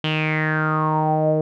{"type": "tone with low-pass filter sweep", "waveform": "sawtooth", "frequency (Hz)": 155.56, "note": "D#3", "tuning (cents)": 0, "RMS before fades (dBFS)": -20, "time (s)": [0.04, 1.41], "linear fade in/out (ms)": 2, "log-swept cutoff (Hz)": [3100, 530], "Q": 8.1, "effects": []}